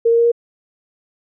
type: tone with pitch steps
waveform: sine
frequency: 461.4 / 464.6 / 467.8 / 471.1 Hz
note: A#4 / A#4 / A#4 / A#4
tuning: -18 / -6 / +6 / +18 cents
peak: -10 dBFS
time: 0.05-0.318 s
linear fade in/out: 10 ms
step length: 67 ms
effects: none